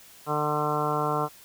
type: harmonic tone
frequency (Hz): 150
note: D3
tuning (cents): +37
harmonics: 1 / 2 / 3 / 4 / 5 / 6 / 7 / 8 / 9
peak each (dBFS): -32 / -35 / -31 / -34 / -31 / -36 / -30 / -35 / -33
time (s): 0.26-1.29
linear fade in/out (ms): 50
effects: white hiss -51 dBFS RMS until 1.44 s